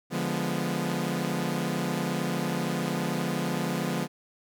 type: chord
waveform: sawtooth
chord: D diminished seventh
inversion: none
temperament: equal with one note detuned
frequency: 145.82 / 174.61 / 207.7 / 246.9 Hz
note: D3 / F3 / Ab3 / Cb4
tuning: -12 / 0 / 0 / 0 cents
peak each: -30 / -27 / -30 / -29 dBFS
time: 0.1-4.08 s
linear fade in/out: 50 ms
effects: none